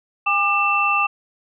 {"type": "tone cluster", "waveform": "sine", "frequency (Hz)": [809, 1196, 2672], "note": ["G#5", "D6", "E7"], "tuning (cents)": [-46, 31, 23], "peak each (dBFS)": [-24, -19, -19], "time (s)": [0.26, 1.07], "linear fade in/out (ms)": 10, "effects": []}